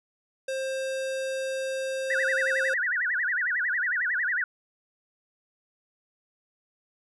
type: tone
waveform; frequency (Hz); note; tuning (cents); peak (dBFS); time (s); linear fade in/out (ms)
square; 530; C5; +22; -29; 0.48-2.74; 5
type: tone with vibrato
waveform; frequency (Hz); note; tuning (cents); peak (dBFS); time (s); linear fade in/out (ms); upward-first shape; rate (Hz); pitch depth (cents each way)
sine; 1688; G#6; +28; -24; 2.1-4.44; 2; sine; 11; 280
effects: resampled to 24000 Hz